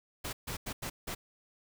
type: noise bursts at uneven times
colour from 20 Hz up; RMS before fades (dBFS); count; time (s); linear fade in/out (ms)
pink; -38; 5; 0.24-0.33 / 0.47-0.57 / 0.66-0.73 / 0.82-0.9 / 1.07-1.15; 10
effects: none